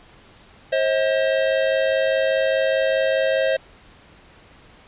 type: tone pair together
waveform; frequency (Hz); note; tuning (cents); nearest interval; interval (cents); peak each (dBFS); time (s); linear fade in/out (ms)
square; 533.1 / 638; C5 / D#5; +32 / +43; minor third; 311; -20 / -22; 0.72-3.57; 10
effects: pink hiss -49 dBFS RMS until 4.87 s + resampled to 8000 Hz